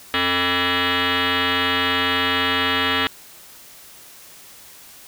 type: tone with frequency modulation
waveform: sine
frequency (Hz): 800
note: G5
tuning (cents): +35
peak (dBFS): -17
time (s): 0.14-3.07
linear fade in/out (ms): 0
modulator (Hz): 356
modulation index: 8
effects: white hiss -44 dBFS RMS until 5.07 s